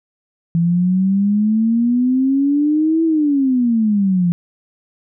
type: exponential two-way sweep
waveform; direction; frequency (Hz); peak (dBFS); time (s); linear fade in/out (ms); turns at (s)
sine; up then down; 166.2 to 329.6 to 170; -12; 0.55-4.32; 0; 3.04
effects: none